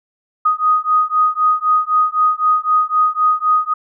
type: beating tone pair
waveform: sine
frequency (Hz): 1244.5 / 1248.4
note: D#6 / D#6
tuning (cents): 0 / +5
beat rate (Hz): 3.9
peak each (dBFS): -15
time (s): 0.45-3.74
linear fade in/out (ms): 10
effects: none